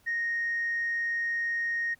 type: tone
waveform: sine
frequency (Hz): 1863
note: A#6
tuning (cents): -2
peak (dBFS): -26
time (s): 0.06-1.95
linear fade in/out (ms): 20
effects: tanh soft clip ceiling -23 dBFS + pink hiss -64 dBFS RMS until 1.99 s